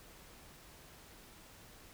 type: silence
effects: pink hiss -57 dBFS RMS until 1.93 s